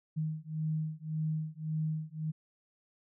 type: beating tone pair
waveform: sine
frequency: 155.5 / 157.3 Hz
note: D#3 / D#3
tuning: -1 / +19 cents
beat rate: 1.8 Hz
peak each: -35 / -35 dBFS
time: 0.16-2.32 s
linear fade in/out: 20 ms
effects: none